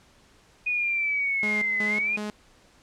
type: linear two-way sweep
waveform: sine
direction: down then up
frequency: 2480 to 2000 to 2480 Hz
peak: -23 dBFS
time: 0.66-2.17 s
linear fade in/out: 10 ms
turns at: 1.85 s
type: tone with tremolo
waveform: sawtooth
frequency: 210.2 Hz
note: G#3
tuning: 21 cents sharp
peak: -26 dBFS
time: 1.43-2.3 s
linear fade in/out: 0 ms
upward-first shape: square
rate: 2.7 Hz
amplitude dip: 80%
effects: pink hiss -58 dBFS RMS until 2.82 s + low-pass 8000 Hz 12 dB/octave